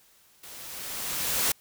white noise with level ramp, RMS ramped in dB -45 to -24 dBFS, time 0.43-1.52 s, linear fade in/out 5 ms, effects white hiss -60 dBFS RMS until 1.6 s

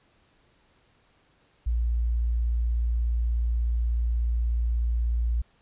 sine tone, 58.27 Hz, A#1, in tune, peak -22 dBFS, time 1.66-5.42 s, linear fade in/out 10 ms, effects pink hiss -64 dBFS RMS until 5.61 s + resampled to 8000 Hz

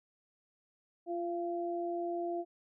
sine tone pair together, 346.1 / 686.6 Hz, F4 / F5, -16 / -30 cents, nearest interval octave, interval 1186 cents, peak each -35 / -37 dBFS, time 1.06-2.45 s, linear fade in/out 50 ms, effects none

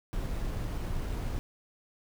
brown noise with sample-and-hold, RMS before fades -33 dBFS, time 0.13-1.39 s, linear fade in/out 0 ms, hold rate 11025 Hz, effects none

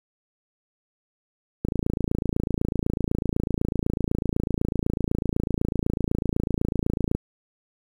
click train, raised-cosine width 3 ms, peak -11 dBFS, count 155, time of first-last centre 1.65-7.15 s, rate 28 Hz, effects 8-bit

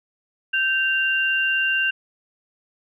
sine tone pair together, 1557.1 / 2778 Hz, G6 / F7, -12 / -10 cents, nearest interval minor seventh, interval 1002 cents, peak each -21 dBFS, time 0.53-1.91 s, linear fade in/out 10 ms, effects none

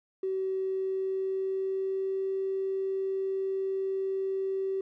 triangle tone with pitch glide, 380.5 to 385.1 Hz, F#4 to G4, +48 to -31 cents, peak -24 dBFS, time 0.23-4.81 s, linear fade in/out 5 ms, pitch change +21 cents, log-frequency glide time 0.57-2.31 s, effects tanh soft clip ceiling -26 dBFS

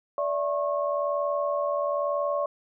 sine tone cluster, 580 / 661 / 1089 Hz, D5 / E5 / C#6, -22 / +5 / -31 cents, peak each -26 / -32 / -30 dBFS, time 0.18-2.46 s, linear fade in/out 2 ms, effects none

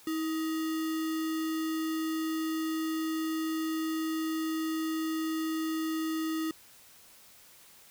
sine tone with sample-and-hold, 319.5 Hz, D#4, 46 cents sharp, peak -29 dBFS, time 0.07-6.51 s, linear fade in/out 2 ms, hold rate 1575 Hz, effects white hiss -56 dBFS RMS until 7.9 s

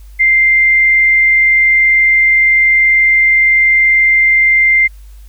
sine tone, 2093 Hz, C7, in tune, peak -6 dBFS, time 0.19-4.88 s, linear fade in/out 20 ms, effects added 50 Hz sine -32 dBFS peak until 5.28 s + white hiss -51 dBFS RMS until 5.28 s

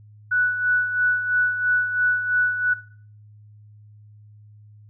sine tone with tremolo, 1480 Hz, F#6, in tune, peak -16 dBFS, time 0.31-2.74 s, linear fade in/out 10 ms, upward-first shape sine, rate 3 Hz, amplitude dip 65%, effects noise-tail reverb RT60 0.5 s tail -17 dB re dry + added 105 Hz sine -45 dBFS peak until 4.89 s

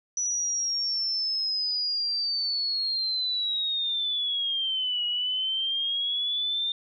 sine linear two-way sweep, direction down then up, 5920 to 2900 to 3610 Hz, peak -25 dBFS, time 0.17-6.72 s, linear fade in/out 2 ms, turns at 5.05 s, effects none

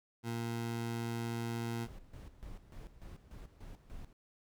20% pulse tone, 116.54 Hz, A#2, in tune, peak -31 dBFS, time 0.23-1.88 s, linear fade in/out 50 ms
brown noise with tremolo, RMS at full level -48 dBFS, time 1.84-4.13 s, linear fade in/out 2 ms, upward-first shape square, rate 3.4 Hz, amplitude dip 70%
effects none

